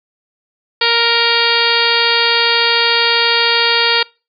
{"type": "harmonic tone with a mistuned harmonic", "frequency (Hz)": 467.1, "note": "A#4", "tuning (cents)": 3, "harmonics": [1, 2, 3, 4, 5, 6, 7, 8, 9, 10], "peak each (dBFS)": [-20, -20, -20, -20, -20, -20, -20, -20, -20, -20], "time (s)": [0.81, 4.03], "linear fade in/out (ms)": 5, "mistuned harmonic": 9, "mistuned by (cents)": 34, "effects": ["noise-tail reverb RT60 0.3 s tail -25 dB re dry"]}